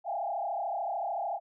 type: tone with frequency modulation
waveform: sine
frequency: 745 Hz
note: F#5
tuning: 12 cents sharp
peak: -30 dBFS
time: 0.04-1.4 s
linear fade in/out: 50 ms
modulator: 33.6 Hz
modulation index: 2.6
effects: none